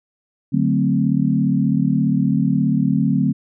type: chord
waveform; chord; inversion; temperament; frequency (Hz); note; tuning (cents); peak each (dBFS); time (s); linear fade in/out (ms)
sine; D dominant seventh; none; equal with one note detuned; 146.83 / 185 / 221.8 / 261.6; D3 / F#3 / A3 / C4; 0 / 0 / +14 / 0; -20; 0.52-3.33; 20
effects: none